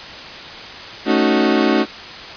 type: chord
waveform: 35% pulse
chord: D# half-diminished seventh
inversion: second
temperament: equal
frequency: 220 / 277.2 / 311.1 / 370 Hz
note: A3 / C#4 / D#4 / F#4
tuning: 0 / 0 / 0 / 0 cents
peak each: -17 dBFS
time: 1.05-1.86 s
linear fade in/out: 50 ms
effects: white hiss -32 dBFS RMS until 2.36 s + resampled to 11025 Hz